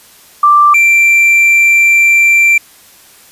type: tone pair in turn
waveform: sine / triangle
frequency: 1177 / 2354 Hz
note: D6 / D7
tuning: +3 / +3 cents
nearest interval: octave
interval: 1200 cents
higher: second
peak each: -3 dBFS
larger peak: neither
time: 0.43-0.74 / 0.74-2.58 s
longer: second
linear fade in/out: 5 ms
effects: white hiss -41 dBFS RMS until 3.31 s + resampled to 32000 Hz